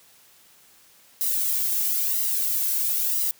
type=noise with flanger; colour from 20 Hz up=violet; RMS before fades=-24 dBFS; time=1.21-3.31 s; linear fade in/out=0 ms; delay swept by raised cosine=1 to 1.89 ms; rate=1 Hz; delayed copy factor=+0.65; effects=white hiss -55 dBFS RMS until 3.39 s + high-pass 60 Hz 12 dB/octave